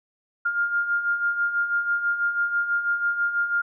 sine beating tone pair, 1402 / 1408.1 Hz, F6 / F6, +6 / +14 cents, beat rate 6.1 Hz, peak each -29 / -22 dBFS, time 0.45-3.62 s, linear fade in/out 10 ms, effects none

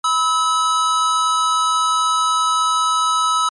square tone pair together, 989 / 1292 Hz, B5 / E6, +2 / -35 cents, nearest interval perfect fourth, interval 463 cents, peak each -23 / -16 dBFS, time 0.04-3.49 s, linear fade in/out 5 ms, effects MP3 48 kbps

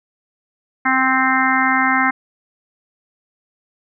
harmonic tone, 261.6 Hz, C4, in tune, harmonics 1 / 3 / 4 / 5 / 6 / 7 / 8, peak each -21 / -21 / -21 / -21 / -21 / -21 / -21 dBFS, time 0.85-2.11 s, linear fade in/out 10 ms, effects none

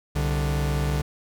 45% pulse tone pair together, 65.41 / 146.83 Hz, C2 / D3, 0 / 0 cents, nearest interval octave + major second, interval 1400 cents, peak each -25 dBFS, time 0.15-1.02 s, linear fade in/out 10 ms, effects none

